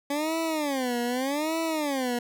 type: tone with vibrato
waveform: 20% pulse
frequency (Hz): 280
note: C#4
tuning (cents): +18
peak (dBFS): -21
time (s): 0.1-2.19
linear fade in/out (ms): 5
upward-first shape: sine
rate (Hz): 0.83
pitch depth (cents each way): 270
effects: none